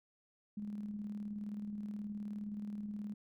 sine tone with tremolo, 207.7 Hz, G#3, in tune, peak -38 dBFS, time 0.57-3.14 s, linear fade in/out 5 ms, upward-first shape square, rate 19 Hz, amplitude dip 35%, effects none

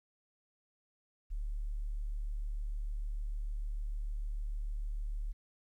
sine tone, 36.69 Hz, D1, 1 cent flat, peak -34 dBFS, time 1.3-5.33 s, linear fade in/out 20 ms, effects 12-bit

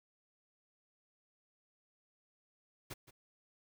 pink noise with echo, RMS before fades -45 dBFS, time 2.9-2.94 s, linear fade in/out 10 ms, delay 170 ms, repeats 1, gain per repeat -14 dB, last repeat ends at 3.11 s, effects none

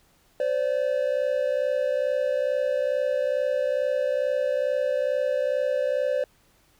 triangle tone pair together, 515.7 / 578 Hz, C5 / D5, -25 / -28 cents, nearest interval major second, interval 197 cents, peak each -23 dBFS, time 0.4-6.24 s, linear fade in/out 2 ms, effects pink hiss -62 dBFS RMS until 6.79 s

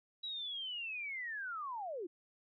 sine linear sweep, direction down, 3916 to 317.1 Hz, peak -39 dBFS, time 0.23-2.07 s, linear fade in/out 10 ms, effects none

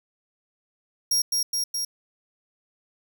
sawtooth tone with echo, 5600 Hz, F8, 4 cents sharp, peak -17 dBFS, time 1.11-1.22 s, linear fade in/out 5 ms, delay 210 ms, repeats 3, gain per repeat -2 dB, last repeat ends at 1.85 s, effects none

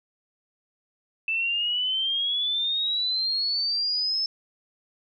sine exponential sweep, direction up, 2637 to 5274 Hz, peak -23 dBFS, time 1.28-4.26 s, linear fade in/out 2 ms, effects none

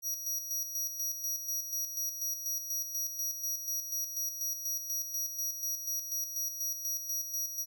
sawtooth tone with tremolo, 5760 Hz, F#8, 47 cents flat, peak -29 dBFS, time 0.02-7.66 s, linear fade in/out 50 ms, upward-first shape square, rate 4.1 Hz, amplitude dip 55%, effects none

